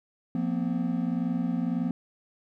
triangle chord, F suspended fourth, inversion none, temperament equal with one note detuned, 174.61 / 233.1 / 254.9 Hz, F3 / Bb3 / C4, 0 / 0 / -45 cents, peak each -28 dBFS, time 0.35-1.91 s, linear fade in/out 2 ms, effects none

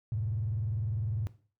triangle tone with vibrato, 106.8 Hz, G#2, 49 cents sharp, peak -25 dBFS, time 0.12-1.27 s, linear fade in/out 0 ms, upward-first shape square, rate 20 Hz, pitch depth 210 cents each way, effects noise-tail reverb RT60 0.4 s tail -19 dB re dry + tanh soft clip ceiling -27 dBFS

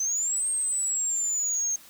sine exponential two-way sweep, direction up then down, 6100 to 8520 to 6380 Hz, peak -22 dBFS, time 0-1.76 s, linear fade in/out 5 ms, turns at 0.48 s, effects tanh soft clip ceiling -23 dBFS + white hiss -51 dBFS RMS until 1.89 s

